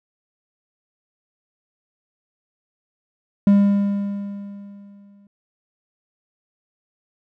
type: tone with exponential decay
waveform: triangle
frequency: 201 Hz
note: G3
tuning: 44 cents sharp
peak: -7 dBFS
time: 3.47-5.27 s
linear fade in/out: 2 ms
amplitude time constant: 390 ms
effects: none